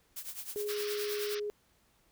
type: noise with tremolo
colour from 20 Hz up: blue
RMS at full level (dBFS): -39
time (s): 0.16-1.35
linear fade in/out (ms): 5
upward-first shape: triangle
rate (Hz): 9.6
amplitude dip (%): 85
type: tone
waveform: sine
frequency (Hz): 415.7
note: G#4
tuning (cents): +2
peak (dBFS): -33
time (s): 0.56-1.5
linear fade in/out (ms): 0
type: band-pass noise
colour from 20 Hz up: white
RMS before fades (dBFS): -43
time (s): 0.68-1.4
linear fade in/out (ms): 10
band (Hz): 1100 to 5800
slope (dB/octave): 96
effects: pink hiss -69 dBFS RMS until 2.11 s